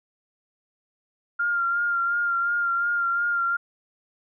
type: tone with vibrato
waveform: sine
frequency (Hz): 1396.9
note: F6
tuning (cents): 0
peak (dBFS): -21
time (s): 1.39-3.57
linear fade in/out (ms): 10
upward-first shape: sine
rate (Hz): 2.8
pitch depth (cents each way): 27
effects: none